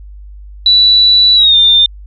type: tone with pitch glide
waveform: sine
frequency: 3951 to 3602 Hz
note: B7 to A7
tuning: 0 to +40 cents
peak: -4 dBFS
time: 0.66-1.86 s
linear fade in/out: 2 ms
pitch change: -160 cents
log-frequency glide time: 1.35-1.57 s
effects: added 50 Hz sine -29 dBFS peak until 2.06 s